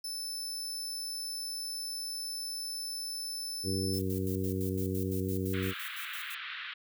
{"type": "tone", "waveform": "sawtooth", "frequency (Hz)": 5274, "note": "E8", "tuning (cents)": 0, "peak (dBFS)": -33, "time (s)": [0.04, 3.99], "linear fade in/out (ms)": 5}
{"type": "harmonic tone", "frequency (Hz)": 94.5, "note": "F#2", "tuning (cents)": 37, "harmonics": [1, 2, 3, 4, 5], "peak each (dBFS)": [-34, -36, -37, -37, -41], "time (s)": [3.63, 5.74], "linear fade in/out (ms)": 50}
{"type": "noise with tremolo", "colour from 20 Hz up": "violet", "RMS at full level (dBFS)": -43, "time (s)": [3.93, 6.35], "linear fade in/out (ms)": 10, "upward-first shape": "square", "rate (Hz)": 5.9, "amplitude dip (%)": 70}
{"type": "band-pass noise", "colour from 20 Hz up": "pink", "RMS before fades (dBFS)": -41, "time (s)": [5.53, 6.74], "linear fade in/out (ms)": 10, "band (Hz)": [1300, 3700], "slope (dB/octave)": 48}
{"effects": []}